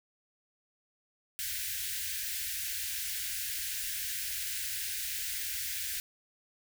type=band-stop noise; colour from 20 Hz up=white; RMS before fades=-36 dBFS; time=1.39-6 s; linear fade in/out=0 ms; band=100 to 1500 Hz; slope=96 dB/octave; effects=none

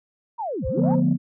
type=linear two-way sweep; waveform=sine; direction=down then up; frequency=980 to 41.39 to 980 Hz; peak=-25 dBFS; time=0.38-0.96 s; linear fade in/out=20 ms; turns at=0.67 s
type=tone; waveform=sine; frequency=522 Hz; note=C5; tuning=4 cents flat; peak=-24 dBFS; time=0.62-1.03 s; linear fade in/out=50 ms
type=chord; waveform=sine; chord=B half-diminished seventh; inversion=first; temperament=just; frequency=148.16 / 177.8 / 222.2 / 246.9 Hz; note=D3 / F3 / A3 / B3; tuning=+16 / +31 / +17 / 0 cents; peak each=-22 / -20 / -26 / -20 dBFS; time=0.75-1.18 s; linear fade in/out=50 ms
effects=tanh soft clip ceiling -10 dBFS

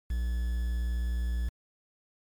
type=tone with quantisation; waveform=triangle; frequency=59.5 Hz; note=A#1; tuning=36 cents sharp; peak=-25 dBFS; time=0.1-1.49 s; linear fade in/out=5 ms; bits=8; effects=MP3 96 kbps

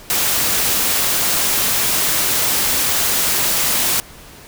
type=noise; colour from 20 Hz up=white; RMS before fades=-17 dBFS; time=0.1-4 s; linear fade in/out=0 ms; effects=pink hiss -40 dBFS RMS until 4.47 s

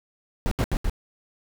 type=noise bursts; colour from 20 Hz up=brown; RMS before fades=-23 dBFS; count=4; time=0.46-0.897 s; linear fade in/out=0 ms; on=53 ms; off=75 ms; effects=none

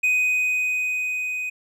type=tone with level ramp; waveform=triangle; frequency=2500 Hz; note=D#7; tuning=8 cents sharp; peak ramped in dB=-15 to -24 dBFS; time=0.03-1.5 s; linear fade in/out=10 ms; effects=none

